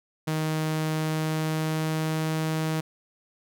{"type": "tone with pitch glide", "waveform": "sawtooth", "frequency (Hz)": [156.7, 158.25], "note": ["D#3", "D#3"], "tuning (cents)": [13, 30], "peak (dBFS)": -21, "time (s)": [0.27, 2.81], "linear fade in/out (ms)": 10, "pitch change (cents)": 17, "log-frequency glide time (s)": [0.96, 2.46], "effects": []}